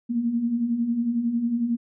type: beating tone pair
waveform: sine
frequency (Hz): 226.3 / 237.3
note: A3 / A#3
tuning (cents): +49 / +31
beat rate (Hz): 11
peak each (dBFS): -30 / -22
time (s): 0.09-1.77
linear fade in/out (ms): 20
effects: none